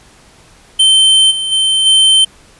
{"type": "tone with level steps", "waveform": "square", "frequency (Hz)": 3100, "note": "G7", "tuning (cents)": -20, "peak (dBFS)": [-6, -16, -10, -6], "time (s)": [0.79, 2.25], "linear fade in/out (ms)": 10, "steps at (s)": [1.3, 1.51, 1.85], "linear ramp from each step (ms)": 20, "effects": ["pink hiss -44 dBFS RMS until 2.59 s", "resampled to 24000 Hz"]}